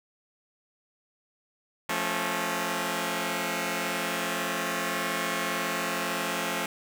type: chord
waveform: 5% pulse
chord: F augmented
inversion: none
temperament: just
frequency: 174.61 / 218.3 / 272.8 Hz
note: F3 / A3 / C#4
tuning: 0 / -13 / -28 cents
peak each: -21 dBFS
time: 1.89-6.66 s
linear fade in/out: 2 ms
effects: none